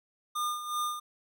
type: tone with tremolo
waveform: square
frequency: 1210 Hz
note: D#6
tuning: 49 cents flat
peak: -29 dBFS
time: 0.35-1 s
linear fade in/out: 10 ms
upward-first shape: sine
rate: 2.7 Hz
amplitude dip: 65%
effects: none